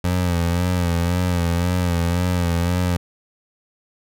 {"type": "tone with vibrato", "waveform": "25% pulse", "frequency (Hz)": 87.5, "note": "F2", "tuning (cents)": 4, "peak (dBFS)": -14, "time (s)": [0.04, 2.97], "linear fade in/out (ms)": 5, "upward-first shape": "sine", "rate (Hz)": 1.9, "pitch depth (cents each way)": 55, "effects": []}